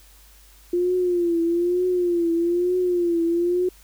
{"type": "tone with vibrato", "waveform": "sine", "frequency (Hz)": 349.2, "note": "F4", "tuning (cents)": 0, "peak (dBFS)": -18, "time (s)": [0.73, 3.69], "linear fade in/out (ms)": 5, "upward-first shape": "triangle", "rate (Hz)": 1.1, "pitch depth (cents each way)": 85, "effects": ["added 50 Hz sine -50 dBFS peak until 3.83 s", "white hiss -53 dBFS RMS until 3.83 s"]}